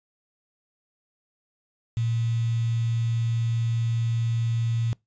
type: tone with quantisation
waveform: sine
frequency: 115.6 Hz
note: A#2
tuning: 14 cents flat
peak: -22 dBFS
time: 1.97-4.93 s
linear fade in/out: 0 ms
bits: 7
effects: noise-tail reverb RT60 0.2 s tail -25 dB re dry + resampled to 16000 Hz